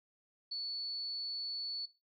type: tone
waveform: sine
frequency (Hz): 4440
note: C#8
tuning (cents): +2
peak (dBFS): -36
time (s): 0.51-1.86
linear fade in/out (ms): 10
effects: noise-tail reverb RT60 0.3 s tail -19 dB re dry